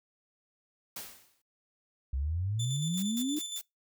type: noise with exponential decay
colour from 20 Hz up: white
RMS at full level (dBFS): -38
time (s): 0.96-1.42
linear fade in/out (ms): 5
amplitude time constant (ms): 100
type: exponential sweep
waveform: sine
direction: up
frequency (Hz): 63.4 to 311.1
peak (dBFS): -29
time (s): 2.13-3.39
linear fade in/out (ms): 5
type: tone with tremolo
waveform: 25% pulse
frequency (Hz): 3520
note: A7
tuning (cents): 0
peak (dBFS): -31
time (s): 2.59-3.6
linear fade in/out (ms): 10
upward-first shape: square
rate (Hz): 8.6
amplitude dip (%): 40
type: noise bursts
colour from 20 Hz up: blue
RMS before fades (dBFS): -41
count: 4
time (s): 2.97-3.614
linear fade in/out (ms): 5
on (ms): 56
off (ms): 140
effects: noise-tail reverb RT60 0.2 s tail -25 dB re dry